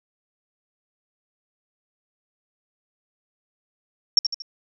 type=tone with echo; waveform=sine; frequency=5500 Hz; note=F8; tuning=27 cents flat; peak=-11 dBFS; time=4.17-4.19 s; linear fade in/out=2 ms; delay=77 ms; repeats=3; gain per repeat=-7 dB; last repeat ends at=4.421 s; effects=none